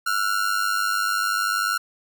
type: ring-modulated tone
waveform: 45% pulse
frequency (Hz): 1396.9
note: F6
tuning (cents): 0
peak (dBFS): -18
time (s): 0.06-1.78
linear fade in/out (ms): 10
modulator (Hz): 50.1
effects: none